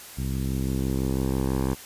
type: tone with low-pass filter sweep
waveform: 10% pulse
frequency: 66 Hz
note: C2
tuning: 16 cents sharp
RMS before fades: -26 dBFS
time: 0.17-1.75 s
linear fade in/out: 20 ms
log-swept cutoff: 160 to 1200 Hz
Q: 0.74
effects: white hiss -43 dBFS RMS until 1.85 s + resampled to 32000 Hz